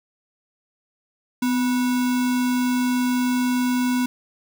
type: tone with sample-and-hold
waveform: sine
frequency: 250.9 Hz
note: B3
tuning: 28 cents sharp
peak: -18 dBFS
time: 1.42-4.06 s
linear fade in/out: 5 ms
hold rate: 1225 Hz
effects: none